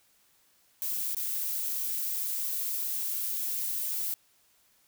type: noise with dropouts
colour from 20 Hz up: violet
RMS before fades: -32 dBFS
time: 0.82-4.14 s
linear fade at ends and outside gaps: 0 ms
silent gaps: 1.147-1.168 s
effects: white hiss -66 dBFS RMS until 4.87 s